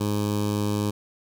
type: tone with notch filter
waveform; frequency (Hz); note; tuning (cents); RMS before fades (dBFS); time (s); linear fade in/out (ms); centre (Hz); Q
15% pulse; 103.83; G#2; 0; -25; 0-0.91; 10; 1900; 1.1
effects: none